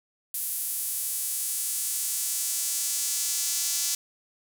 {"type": "tone with high-pass filter sweep", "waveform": "square", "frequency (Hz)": 155.56, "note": "D#3", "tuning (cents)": 0, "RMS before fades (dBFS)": -29, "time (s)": [0.34, 3.95], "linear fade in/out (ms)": 2, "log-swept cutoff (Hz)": [11000, 6300], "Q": 1.4, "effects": []}